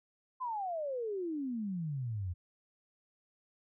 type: exponential sweep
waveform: sine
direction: down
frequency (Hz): 1046.5 to 84.4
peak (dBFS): -34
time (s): 0.4-2.34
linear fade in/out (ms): 20
effects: none